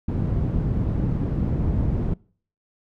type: low-pass noise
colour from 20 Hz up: white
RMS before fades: -23 dBFS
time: 0.08-2.14 s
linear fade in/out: 5 ms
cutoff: 160 Hz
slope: 12 dB/octave
effects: noise-tail reverb RT60 0.5 s tail -25 dB re dry